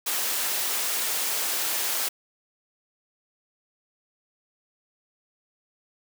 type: high-pass noise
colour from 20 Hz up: white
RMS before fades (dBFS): -27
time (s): 0.06-2.09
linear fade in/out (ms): 10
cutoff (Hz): 390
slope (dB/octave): 12
effects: none